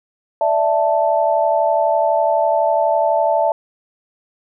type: chord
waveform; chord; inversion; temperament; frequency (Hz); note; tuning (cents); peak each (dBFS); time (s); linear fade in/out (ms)
sine; D suspended second; none; equal; 587.3 / 659.3 / 880; D5 / E5 / A5; 0 / 0 / 0; -19 / -16 / -18; 0.41-3.52; 2
effects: none